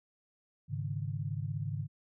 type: chord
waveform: sine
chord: Ab suspended fourth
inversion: none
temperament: equal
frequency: 103.83 / 138.59 / 155.56 Hz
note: Ab2 / Db3 / Eb3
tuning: 0 / 0 / 0 cents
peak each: -37 / -37 / -39 dBFS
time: 0.68-1.88 s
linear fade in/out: 50 ms
effects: none